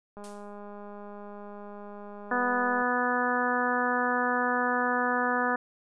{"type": "click train", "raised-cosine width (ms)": 1, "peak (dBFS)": -31, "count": 544, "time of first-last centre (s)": [0.17, 2.819], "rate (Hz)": 205}
{"type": "noise with exponential decay", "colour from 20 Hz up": "blue", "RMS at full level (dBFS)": -43, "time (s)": [0.24, 0.59], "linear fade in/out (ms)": 0, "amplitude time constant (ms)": 76}
{"type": "harmonic tone", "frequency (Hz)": 246.9, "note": "B3", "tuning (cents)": 0, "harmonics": [1, 2, 3, 4, 5, 6, 7], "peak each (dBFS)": [-32, -32, -32, -32, -32, -32, -32], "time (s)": [2.31, 5.56], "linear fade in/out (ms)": 5}
{"effects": ["resampled to 22050 Hz"]}